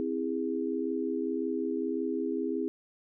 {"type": "chord", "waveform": "sine", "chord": "C augmented", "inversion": "none", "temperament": "just", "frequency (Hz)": [261.6, 327, 408.8], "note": ["C4", "E4", "G#4"], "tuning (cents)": [0, -14, -27], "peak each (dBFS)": -33, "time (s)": [0, 2.68], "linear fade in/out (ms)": 0, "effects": []}